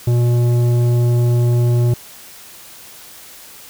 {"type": "tone with tanh clipping", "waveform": "sine", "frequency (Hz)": 120.4, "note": "B2", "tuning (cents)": -44, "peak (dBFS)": -13, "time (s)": [0.07, 1.94], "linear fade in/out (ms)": 5, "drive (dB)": 11, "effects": ["white hiss -39 dBFS RMS until 3.69 s"]}